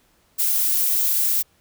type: noise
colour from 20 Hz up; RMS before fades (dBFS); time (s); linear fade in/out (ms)
violet; -20; 0.38-1.43; 20
effects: pink hiss -61 dBFS RMS until 1.6 s